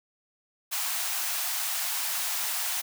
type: high-pass noise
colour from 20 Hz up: white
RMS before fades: -30 dBFS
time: 0.71-2.82 s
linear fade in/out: 20 ms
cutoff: 640 Hz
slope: 96 dB/octave
effects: none